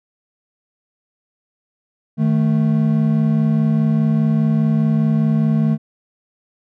triangle tone pair together, 155.11 / 220 Hz, D#3 / A3, -5 / 0 cents, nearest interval tritone, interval 605 cents, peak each -14 dBFS, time 2.17-5.78 s, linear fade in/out 50 ms, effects none

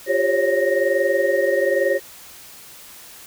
sine tone cluster, 351.1 / 397.2 / 540 / 561 / 1863 Hz, F4 / G4 / C#5 / C#5 / A#6, +9 / +23 / -45 / +21 / -2 cents, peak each -26 / -23 / -19 / -23 / -25 dBFS, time 0.06-2 s, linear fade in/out 50 ms, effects white hiss -42 dBFS RMS until 3.26 s

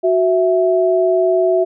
sine tone pair together, 370 / 658.5 Hz, F#4 / E5, 0 / -2 cents, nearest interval minor seventh, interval 998 cents, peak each -14 dBFS, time 0.03-1.65 s, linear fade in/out 20 ms, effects none

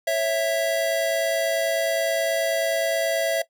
square tone pair together, 549.9 / 659.3 Hz, C#5 / E5, -14 / 0 cents, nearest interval minor third, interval 314 cents, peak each -27 / -22 dBFS, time 0.07-3.42 s, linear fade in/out 5 ms, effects noise-tail reverb RT60 0.1 s tail -18 dB re dry

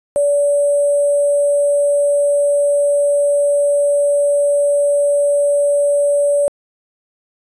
sine tone with sample-and-hold, 575 Hz, D5, 37 cents flat, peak -11 dBFS, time 0.16-6.48 s, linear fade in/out 0 ms, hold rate 8820 Hz, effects resampled to 22050 Hz

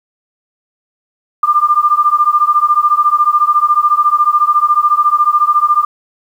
sine beating tone pair, 1191 / 1205 Hz, D6 / D6, +24 / +44 cents, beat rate 14 Hz, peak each -11 dBFS, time 1.43-5.85 s, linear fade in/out 5 ms, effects 7-bit

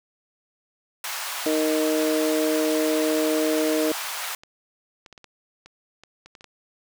pink high-pass noise, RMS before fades -31 dBFS, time 1.04-4.35 s, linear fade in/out 2 ms, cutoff 790 Hz, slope 24 dB/octave
harmonic tone, 155.56 Hz, D#3, in tune, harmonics 2 / 3 / 4, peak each -23 / -25 / -26 dBFS, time 1.46-3.92 s, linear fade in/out 2 ms
clicks, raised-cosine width 0.2 ms, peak -28 dBFS, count 12, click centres 4.052 / 4.435 / 5.062 / 5.127 / 5.178 / 5.243 / 5.66 / 6.036 / 6.26 / 6.352 / 6.409 / 6.443 s
effects none

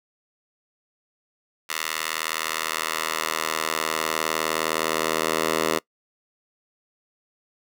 10% pulse tone with high-pass filter sweep, 79.6 Hz, D#2, 40 cents sharp, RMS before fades -26 dBFS, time 1.69-5.79 s, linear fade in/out 10 ms, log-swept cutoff 1600 to 460 Hz, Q 0.79, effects noise-tail reverb RT60 0.1 s tail -22 dB re dry

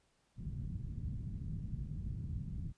white low-pass noise, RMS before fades -41 dBFS, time 0.36-2.73 s, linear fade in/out 50 ms, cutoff 160 Hz, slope 24 dB/octave, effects pink hiss -75 dBFS RMS until 2.77 s + resampled to 22050 Hz

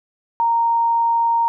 sine tone, 928 Hz, A#5, 8 cents flat, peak -14 dBFS, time 0.4-1.48 s, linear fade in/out 0 ms, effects none

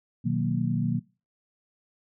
sine chord, B major seventh, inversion none, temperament equal, 123.47 / 155.56 / 185 / 233.1 Hz, B2 / D#3 / F#3 / A#3, 0 / 0 / 0 / 0 cents, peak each -29 dBFS, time 0.24-1 s, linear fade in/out 20 ms, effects noise-tail reverb RT60 0.3 s tail -21 dB re dry

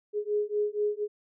sine beating tone pair, 415.3 / 419.5 Hz, G#4 / G#4, 0 / +17 cents, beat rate 4.2 Hz, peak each -29 dBFS, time 0.13-1.08 s, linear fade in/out 50 ms, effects none

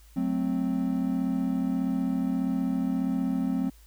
triangle chord, F# diminished, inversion none, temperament equal, 185 / 220 / 261.6 Hz, F#3 / A3 / C4, 0 / 0 / 0 cents, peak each -28 / -30 / -25 dBFS, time 0.16-3.7 s, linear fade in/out 10 ms, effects added 54 Hz sine -51 dBFS peak until 3.86 s + white hiss -60 dBFS RMS until 3.86 s

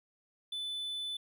triangle tone, 3500 Hz, A7, 10 cents flat, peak -34 dBFS, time 0.52-1.17 s, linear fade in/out 5 ms, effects none

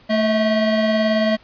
square tone pair together, 220.5 / 643 Hz, A3 / E5, +4 / -43 cents, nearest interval octave + perfect fifth, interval 1853 cents, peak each -19 dBFS, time 0.09-1.37 s, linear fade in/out 20 ms, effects pink hiss -51 dBFS RMS until 1.43 s + resampled to 11025 Hz

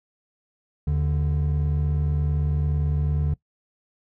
triangle tone pair together, 77.78 / 146.83 Hz, D#2 / D3, 0 / 0 cents, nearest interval major seventh, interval 1100 cents, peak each -20 / -21 dBFS, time 0.87-3.34 s, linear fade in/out 5 ms, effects noise-tail reverb RT60 0.1 s tail -21 dB re dry + tanh soft clip ceiling -12 dBFS

